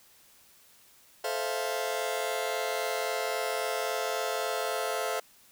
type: chord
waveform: sawtooth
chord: F major seventh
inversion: first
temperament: just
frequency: 436.5 / 523.8 / 654.8 / 698.5 Hz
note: A4 / C5 / E5 / F5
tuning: -14 / +2 / -12 / 0 cents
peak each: -31 dBFS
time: 1.24-5.2 s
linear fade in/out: 5 ms
effects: white hiss -59 dBFS RMS until 5.51 s